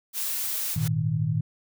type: noise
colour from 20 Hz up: blue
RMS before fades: -29 dBFS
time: 0.13-0.78 s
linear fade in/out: 50 ms
type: noise with exponential growth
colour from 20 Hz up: white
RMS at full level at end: -33 dBFS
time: 0.49-0.88 s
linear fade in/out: 5 ms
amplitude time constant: 84 ms
type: chord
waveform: sine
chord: Ab suspended second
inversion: none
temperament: just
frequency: 103.83 / 116.8 / 155.74 Hz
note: Ab2 / Bb2 / Eb3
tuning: 0 / +4 / +2 cents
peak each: -31 / -27 / -25 dBFS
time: 0.76-1.41 s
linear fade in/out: 5 ms
effects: none